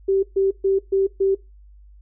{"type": "tone bursts", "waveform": "sine", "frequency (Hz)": 388.2, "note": "G4", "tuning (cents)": -17, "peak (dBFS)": -15, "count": 5, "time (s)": [0.08, 1.35], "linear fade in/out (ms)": 10, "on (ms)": 150, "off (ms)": 130, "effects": ["noise-tail reverb RT60 0.2 s tail -19 dB re dry", "added 50 Hz sine -44 dBFS peak until 2.01 s"]}